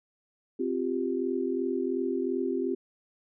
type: chord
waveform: sine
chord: C suspended fourth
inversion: none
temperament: equal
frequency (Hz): 261.6 / 349.2 / 392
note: C4 / F4 / G4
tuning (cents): 0 / 0 / 0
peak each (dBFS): -31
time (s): 0.59-2.75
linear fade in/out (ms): 10
effects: none